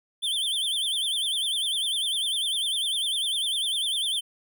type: tone with vibrato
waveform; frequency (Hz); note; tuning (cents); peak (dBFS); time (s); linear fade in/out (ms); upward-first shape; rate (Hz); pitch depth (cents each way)
square; 3322; G#7; 0; -25; 0.22-4.21; 20; sine; 10; 140
effects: none